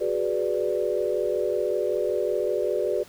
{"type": "chord", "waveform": "sine", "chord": "G# half-diminished seventh", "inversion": "third", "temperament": "equal", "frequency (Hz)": [370, 415.3, 493.9, 587.3], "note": ["F#4", "G#4", "B4", "D5"], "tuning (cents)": [0, 0, 0, 0], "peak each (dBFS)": -28, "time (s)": [0, 3.04], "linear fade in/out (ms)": 20, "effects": ["pink hiss -50 dBFS RMS until 3.08 s"]}